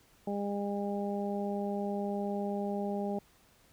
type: harmonic tone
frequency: 202.1 Hz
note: G#3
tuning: 47 cents flat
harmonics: 1 / 2 / 3 / 4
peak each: -34 / -37 / -39 / -40 dBFS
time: 0.27-3.19 s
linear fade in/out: 5 ms
effects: pink hiss -64 dBFS RMS until 3.72 s